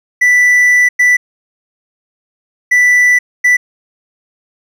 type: tone bursts at uneven times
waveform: triangle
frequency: 1975.5 Hz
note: B6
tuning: in tune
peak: -4 dBFS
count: 4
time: 0.21-0.89 / 0.99-1.17 / 2.71-3.19 / 3.44-3.57 s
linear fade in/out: 10 ms
effects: none